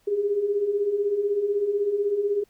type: beating tone pair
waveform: sine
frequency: 393.5 / 409.5 Hz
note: G4 / G#4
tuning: +7 / -24 cents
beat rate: 16 Hz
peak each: -29 / -22 dBFS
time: 0.07-2.44 s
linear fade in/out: 10 ms
effects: pink hiss -64 dBFS RMS until 2.49 s